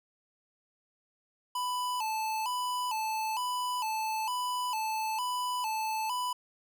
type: tone with vibrato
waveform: square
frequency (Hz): 932.3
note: A#5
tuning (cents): 0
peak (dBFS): -31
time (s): 1.55-6.33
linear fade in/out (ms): 5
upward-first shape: square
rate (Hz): 1.1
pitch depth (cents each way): 110
effects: none